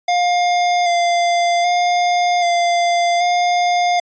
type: tone with vibrato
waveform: square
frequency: 701 Hz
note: F5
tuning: 6 cents sharp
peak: -14 dBFS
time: 0.08-4 s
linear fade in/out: 5 ms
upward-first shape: square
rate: 0.64 Hz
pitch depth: 17 cents each way
effects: resampled to 16000 Hz